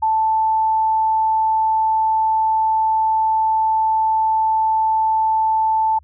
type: tone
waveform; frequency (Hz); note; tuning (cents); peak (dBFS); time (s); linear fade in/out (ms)
sine; 880; A5; 0; -14; 0.02-5.99; 10
effects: added 73 Hz sine -46 dBFS peak until 6.03 s